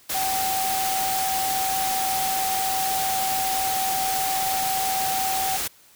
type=tone in noise; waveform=sine; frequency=765 Hz; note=G5; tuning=42 cents flat; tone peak=-24 dBFS; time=0.14-5.57 s; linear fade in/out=10 ms; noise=white; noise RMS=-27 dBFS; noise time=0.09-5.68 s; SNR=0 dB; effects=white hiss -54 dBFS RMS until 5.95 s